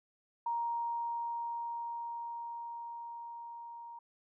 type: tone with level ramp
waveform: sine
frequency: 937 Hz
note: A#5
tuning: 9 cents sharp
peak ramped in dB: -31 to -45 dBFS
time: 0.46-3.99 s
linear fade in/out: 5 ms
effects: none